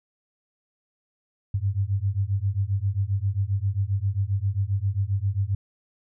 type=beating tone pair; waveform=sine; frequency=95.2 / 102.7 Hz; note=F#2 / G#2; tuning=+50 / -19 cents; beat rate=7.5 Hz; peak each=-25 dBFS; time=1.54-5.55 s; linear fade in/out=5 ms; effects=none